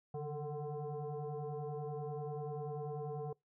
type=tone with frequency modulation; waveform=sine; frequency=153.1 Hz; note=D#3; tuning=28 cents flat; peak=-38 dBFS; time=0.14-3.33 s; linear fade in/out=5 ms; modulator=296 Hz; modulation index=1.9; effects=noise-tail reverb RT60 0.2 s tail -26 dB re dry